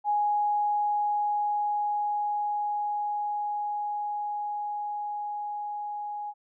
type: tone with level ramp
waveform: sine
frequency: 830.6 Hz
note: G#5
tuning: in tune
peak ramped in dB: -22 to -32 dBFS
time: 0.04-6.34 s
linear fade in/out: 50 ms
effects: none